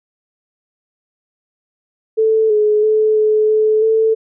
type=tone with pitch steps; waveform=sine; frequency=440.7 / 423.3 / 432.3 / 429.5 / 432.4 / 443.1 Hz; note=A4 / G#4 / A4 / A4 / A4 / A4; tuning=+3 / +33 / -31 / -42 / -30 / +12 cents; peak=-10 dBFS; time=2.17-4.15 s; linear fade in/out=20 ms; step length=330 ms; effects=none